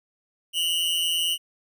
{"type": "tone pair together", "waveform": "45% pulse", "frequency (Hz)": [2851, 3020], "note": ["F7", "F#7"], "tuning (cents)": [35, 35], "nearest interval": "minor second", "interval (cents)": 100, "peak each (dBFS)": -25, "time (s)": [0.53, 1.38], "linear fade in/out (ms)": 50, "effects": []}